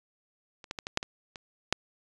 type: clicks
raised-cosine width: 0.2 ms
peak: -29 / -17 / -18 / -18 / -7 / -18 / -24 / -6 dBFS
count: 8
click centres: 0.642 / 0.711 / 0.788 / 0.869 / 0.974 / 1.029 / 1.358 / 1.726 s
effects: resampled to 22050 Hz